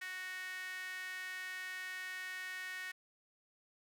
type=tone with high-pass filter; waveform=sawtooth; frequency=370 Hz; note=F#4; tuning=in tune; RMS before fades=-44 dBFS; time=0.01-2.92 s; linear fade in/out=10 ms; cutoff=1800 Hz; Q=5.1; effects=none